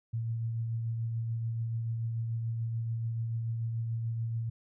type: tone with tremolo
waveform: sine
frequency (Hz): 114.5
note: A#2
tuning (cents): -31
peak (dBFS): -29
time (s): 0.13-4.5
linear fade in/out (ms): 10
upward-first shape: triangle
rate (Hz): 6.9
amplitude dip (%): 30
effects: none